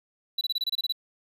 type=tone bursts; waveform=triangle; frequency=3951 Hz; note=B7; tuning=in tune; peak=-23 dBFS; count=10; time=0.38-0.924 s; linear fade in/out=5 ms; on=31 ms; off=26 ms; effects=none